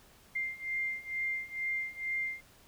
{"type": "beating tone pair", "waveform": "sine", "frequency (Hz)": [2100, 2102.2], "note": ["C7", "C7"], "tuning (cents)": [6, 8], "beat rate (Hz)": 2.2, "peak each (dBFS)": [-37, -35], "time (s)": [0.35, 2.41], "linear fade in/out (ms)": 10, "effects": ["pink hiss -60 dBFS RMS until 2.67 s"]}